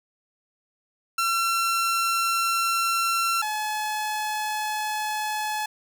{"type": "tone pair in turn", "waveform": "sawtooth", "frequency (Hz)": [1355, 853.6], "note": ["E6", "G#5"], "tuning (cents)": [47, 47], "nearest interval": "minor sixth", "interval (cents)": 800, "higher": "first", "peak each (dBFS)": [-18, -22], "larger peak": "first", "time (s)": [[1.18, 3.42], [3.42, 5.66]], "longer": "neither", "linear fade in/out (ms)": 5, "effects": []}